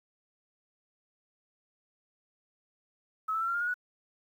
sine tone with pitch steps, 1289 / 1317.6 / 1346.8 / 1376.7 / 1407.3 / 1438.5 / 1470.4 Hz, E6 / E6 / E6 / F6 / F6 / F#6 / F#6, -39 / -1 / +37 / -25 / +13 / -49 / -11 cents, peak -28 dBFS, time 3.28-3.742 s, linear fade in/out 10 ms, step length 66 ms, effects 10-bit

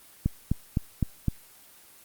click train, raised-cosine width 5 ms, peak -11 dBFS, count 5, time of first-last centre 0.26-1.283 s, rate 3.91 Hz, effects white hiss -53 dBFS RMS until 2.04 s + Opus 24 kbps

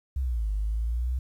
sine exponential two-way sweep, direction down then up, 69.3 to 50.1 to 64.3 Hz, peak -24 dBFS, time 0.16-1.19 s, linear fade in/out 5 ms, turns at 0.52 s, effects tanh soft clip ceiling -20 dBFS + 10-bit

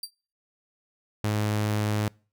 sawtooth tone with exponential decay, 4699 Hz, D8, in tune, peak -26 dBFS, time 0.03-0.11 s, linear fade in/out 5 ms, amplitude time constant 17 ms
sawtooth tone, 105.7 Hz, G#2, 31 cents sharp, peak -20 dBFS, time 1.24-2.08 s, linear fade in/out 0 ms
effects noise-tail reverb RT60 0.4 s tail -26 dB re dry

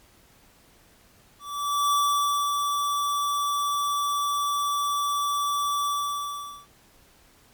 square tone with ADSR envelope, 1156 Hz, D6, 28 cents flat, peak -20 dBFS, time 1.39-6.67 s, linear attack 530 ms, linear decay 580 ms, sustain -4 dB, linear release 800 ms, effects pink hiss -57 dBFS RMS until 7.53 s + MP3 96 kbps

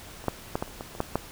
clicks, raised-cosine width 1 ms, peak -27 / -10 / -12 / -14 / -30 / -21 / -26 / -11 / -10 dBFS, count 9, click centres 0.241 / 0.283 / 0.555 / 0.625 / 0.678 / 0.809 / 0.951 / 1.004 / 1.156 s, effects pink hiss -45 dBFS RMS until 1.31 s

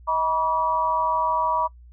sine tone cluster, 634 / 967 / 1147 Hz, D#5 / B5 / D6, +32 / -37 / -41 cents, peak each -29 / -21 / -25 dBFS, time 0.07-1.68 s, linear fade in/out 20 ms, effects noise-tail reverb RT60 0.1 s tail -24 dB re dry + added 60 Hz sine -44 dBFS peak until 1.92 s

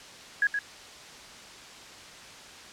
sine tone with echo, 1661.2 Hz, G#6, in tune, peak -20 dBFS, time 0.42-0.47 s, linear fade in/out 2 ms, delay 120 ms, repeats 1, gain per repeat -6 dB, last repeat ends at 0.59 s, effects white hiss -46 dBFS RMS until 2.72 s + low-pass 6000 Hz 12 dB/octave

